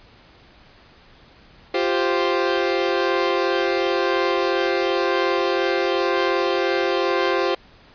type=chord; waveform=sawtooth; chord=F suspended second; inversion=none; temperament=equal; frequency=349.2 / 392 / 523.3 Hz; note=F4 / G4 / C5; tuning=0 / 0 / 0 cents; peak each=-19 dBFS; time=1.74-7.55 s; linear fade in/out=5 ms; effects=pink hiss -50 dBFS RMS until 7.94 s + resampled to 11025 Hz